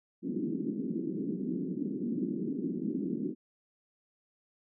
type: band-pass noise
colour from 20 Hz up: pink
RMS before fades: -34 dBFS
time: 0.22-3.35 s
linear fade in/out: 50 ms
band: 180 to 360 Hz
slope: 48 dB/octave
effects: none